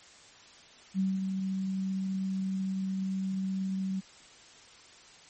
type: tone with ADSR envelope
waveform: sine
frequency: 190.8 Hz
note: G3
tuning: 47 cents flat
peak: -24 dBFS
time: 0.94-4.01 s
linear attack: 50 ms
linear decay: 190 ms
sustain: -5 dB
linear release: 21 ms
effects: white hiss -54 dBFS RMS until 5.29 s + MP3 32 kbps